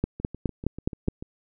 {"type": "two click trains", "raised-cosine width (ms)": 3, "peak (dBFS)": [-23, -10], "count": [8, 6], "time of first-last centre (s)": [[0.2, 1.225], [0.04, 1.084]], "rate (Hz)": [6.83, 4.79], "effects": []}